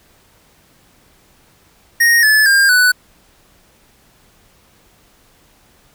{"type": "tone with pitch steps", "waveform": "square", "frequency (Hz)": [1864.7, 1729.8, 1604.7, 1488.6], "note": ["A#6", "A6", "G6", "F#6"], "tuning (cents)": [0, -30, 40, 10], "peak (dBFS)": -9, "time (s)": [2, 2.92], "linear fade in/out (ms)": 10, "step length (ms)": 230, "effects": ["pink hiss -52 dBFS RMS until 5.94 s"]}